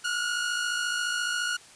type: tone pair together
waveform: sawtooth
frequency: 1396.9 / 1451.3 Hz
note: F6 / F#6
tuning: 0 / -34 cents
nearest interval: minor second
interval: 66 cents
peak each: -30 / -24 dBFS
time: 0.04-1.57 s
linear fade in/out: 10 ms
effects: white hiss -51 dBFS RMS until 1.75 s + resampled to 22050 Hz